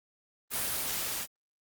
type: noise with level ramp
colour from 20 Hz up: white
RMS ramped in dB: -31 to -35 dBFS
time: 0.5-1.27 s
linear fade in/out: 50 ms
effects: Opus 24 kbps